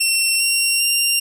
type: tone with pitch steps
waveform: 15% pulse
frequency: 2715 / 2750 / 2778 Hz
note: F7 / F7 / F7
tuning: -50 / -27 / -10 cents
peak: -8 dBFS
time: 0-1.2 s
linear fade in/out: 10 ms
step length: 400 ms
effects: none